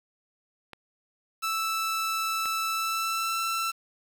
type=clicks; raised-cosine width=0.3 ms; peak=-25 / -23 dBFS; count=2; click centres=0.733 / 2.457 s
type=tone with pitch glide; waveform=sawtooth; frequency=1318.5 to 1336.9 Hz; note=E6 to E6; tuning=0 to +24 cents; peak=-23 dBFS; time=1.42-3.72 s; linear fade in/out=20 ms; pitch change=+24 cents; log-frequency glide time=2.71-3.4 s
effects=8-bit